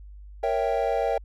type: chord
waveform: triangle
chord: A# diminished seventh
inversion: none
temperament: equal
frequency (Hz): 466.2 / 554.4 / 659.3 / 784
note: A#4 / C#5 / E5 / G5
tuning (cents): 0 / 0 / 0 / 0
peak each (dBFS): -26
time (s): 0.43-1.18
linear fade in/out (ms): 5
effects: added 50 Hz sine -41 dBFS peak until 1.24 s